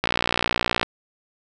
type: click train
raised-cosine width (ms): 0.3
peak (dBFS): -4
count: 48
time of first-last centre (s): 0.04-0.83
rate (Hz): 59.5
effects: none